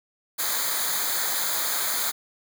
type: noise with comb filter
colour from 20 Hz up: white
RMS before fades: -26 dBFS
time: 0.38-2.12 s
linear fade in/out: 20 ms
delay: 0.36 ms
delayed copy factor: -0.85
effects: none